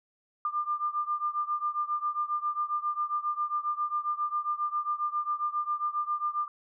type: beating tone pair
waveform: sine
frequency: 1196 / 1203.4 Hz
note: D6 / D6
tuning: +31 / +42 cents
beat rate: 7.4 Hz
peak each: -30 / -32 dBFS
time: 0.45-6.48 s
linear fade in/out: 2 ms
effects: none